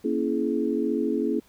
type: tone cluster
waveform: sine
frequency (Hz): 235.8 / 278 / 331.5 / 422.9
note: A#3 / C#4 / E4 / G#4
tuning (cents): +20 / +5 / +10 / +31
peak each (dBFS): -28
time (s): 0.04-1.4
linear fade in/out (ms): 10
effects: pink hiss -59 dBFS RMS until 1.48 s

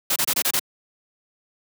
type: noise bursts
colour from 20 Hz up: white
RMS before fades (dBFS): -21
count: 6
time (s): 0.1-0.595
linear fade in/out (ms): 5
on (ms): 60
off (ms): 27
effects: high-pass 150 Hz 12 dB/octave

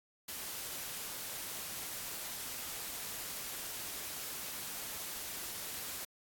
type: noise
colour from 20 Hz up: white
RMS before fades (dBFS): -42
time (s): 0.28-6.05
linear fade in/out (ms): 5
effects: AAC 64 kbps

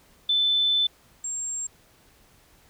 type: tone pair in turn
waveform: sine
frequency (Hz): 3520 / 7459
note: A7 / A#8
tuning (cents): 0 / 0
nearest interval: octave + minor second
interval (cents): 1300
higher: second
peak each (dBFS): -19 / -28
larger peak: first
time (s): 0.29-0.87 / 1.24-1.67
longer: first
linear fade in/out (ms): 5
effects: pink hiss -58 dBFS RMS until 2.69 s

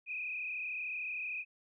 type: tone with frequency modulation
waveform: sine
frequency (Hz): 2493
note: D#7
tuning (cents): +3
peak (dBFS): -36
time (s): 0.06-1.45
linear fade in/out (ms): 50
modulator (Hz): 33.3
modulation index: 2.5
effects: none

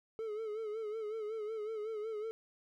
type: tone with vibrato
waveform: triangle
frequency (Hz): 433.7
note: A4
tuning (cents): -25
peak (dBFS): -35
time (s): 0.19-2.31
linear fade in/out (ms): 0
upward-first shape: sine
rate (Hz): 5.4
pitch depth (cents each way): 69
effects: none

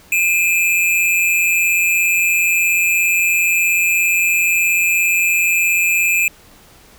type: tone pair together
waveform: square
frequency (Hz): 2406 / 2583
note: D7 / E7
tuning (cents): +41 / -36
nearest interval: minor second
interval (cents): 123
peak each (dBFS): -16 / -17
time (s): 0.12-6.28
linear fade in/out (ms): 2
effects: pink hiss -46 dBFS RMS until 6.98 s

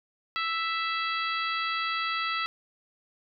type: harmonic tone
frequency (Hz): 660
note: E5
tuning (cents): +2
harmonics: 2 / 3 / 4 / 5 / 6 / 7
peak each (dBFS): -30 / -34 / -35 / -37 / -39 / -41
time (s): 0.36-2.46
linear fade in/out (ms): 0
effects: none

